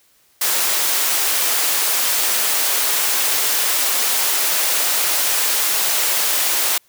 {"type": "high-pass noise", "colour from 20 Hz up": "white", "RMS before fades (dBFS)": -18, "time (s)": [0.41, 6.78], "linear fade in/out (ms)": 5, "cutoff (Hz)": 440, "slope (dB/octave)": 12, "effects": ["white hiss -57 dBFS RMS until 6.88 s"]}